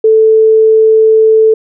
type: tone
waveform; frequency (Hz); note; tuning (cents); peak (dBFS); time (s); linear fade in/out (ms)
sine; 440; A4; 0; -3; 0.04-1.54; 5
effects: none